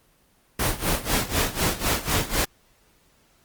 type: noise with tremolo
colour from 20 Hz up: pink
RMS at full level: -21 dBFS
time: 0.59-2.45 s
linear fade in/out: 5 ms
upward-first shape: sine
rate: 4 Hz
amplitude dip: 85%
effects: pink hiss -61 dBFS RMS until 3.44 s + Opus 24 kbps